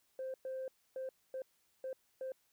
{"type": "tone bursts at uneven times", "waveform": "sine", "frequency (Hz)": 523.3, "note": "C5", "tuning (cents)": 0, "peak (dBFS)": -37, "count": 6, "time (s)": [[0.19, 0.34], [0.45, 0.68], [0.96, 1.09], [1.34, 1.42], [1.84, 1.93], [2.21, 2.32]], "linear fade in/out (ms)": 2, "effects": ["tanh soft clip ceiling -36 dBFS", "white hiss -75 dBFS RMS until 2.52 s"]}